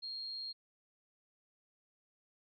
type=tone; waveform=sine; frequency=4239 Hz; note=C8; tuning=22 cents sharp; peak=-40 dBFS; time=0.02-0.53 s; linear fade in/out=20 ms; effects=none